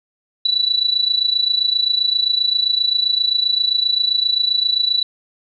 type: tone with amplitude modulation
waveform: sine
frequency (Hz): 3951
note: B7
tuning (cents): 0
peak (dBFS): -11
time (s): 0.45-5.03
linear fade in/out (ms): 5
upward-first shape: sine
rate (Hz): 27.6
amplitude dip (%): 80
effects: none